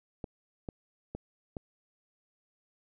clicks, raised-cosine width 2 ms, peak -24 dBFS, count 4, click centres 0.242 / 0.688 / 1.15 / 1.568 s, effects none

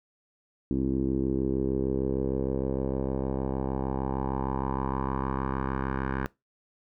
10% pulse tone with low-pass filter sweep, 66.5 Hz, C2, 29 cents sharp, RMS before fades -29 dBFS, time 0.71-6.26 s, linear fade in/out 0 ms, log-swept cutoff 300 to 1500 Hz, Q 3.1, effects noise-tail reverb RT60 0.2 s tail -21 dB re dry

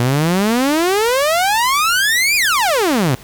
sawtooth exponential two-way sweep, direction up then down, 117.1 to 2489 to 117.1 Hz, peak -9 dBFS, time 0-3.15 s, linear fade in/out 0 ms, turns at 2.36 s, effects pink hiss -40 dBFS RMS until 3.23 s

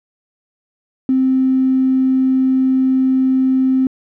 triangle tone, 261.6 Hz, C4, in tune, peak -7 dBFS, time 1.09-3.87 s, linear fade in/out 2 ms, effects tanh soft clip ceiling -9 dBFS

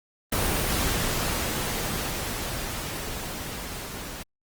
pink noise with level ramp, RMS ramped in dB -24 to -37 dBFS, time 0.32-4.23 s, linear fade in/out 5 ms, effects Opus 24 kbps

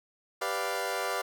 20% pulse chord, G dominant seventh, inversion none, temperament equal, 392 / 493.9 / 587.3 / 698.5 Hz, G4 / B4 / D5 / F5, 0 / 0 / 0 / 0 cents, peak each -32 / -30 / -31 / -30 dBFS, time 0.41-1.22 s, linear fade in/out 10 ms, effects none

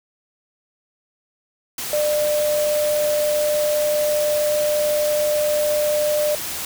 sine tone in noise, 598 Hz, D5, 31 cents sharp, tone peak -17 dBFS, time 1.93-6.35 s, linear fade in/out 2 ms, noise white, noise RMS -28 dBFS, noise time 1.78-6.65 s, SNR +8 dB, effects none

